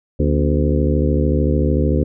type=harmonic tone with a mistuned harmonic; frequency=73.42 Hz; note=D2; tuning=in tune; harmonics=1 / 2 / 3 / 4 / 5 / 6 / 7; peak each=-17 / -20 / -22 / -23 / -24 / -25 / -25 dBFS; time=0.19-2.04 s; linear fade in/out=10 ms; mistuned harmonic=3; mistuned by=+120 cents; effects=none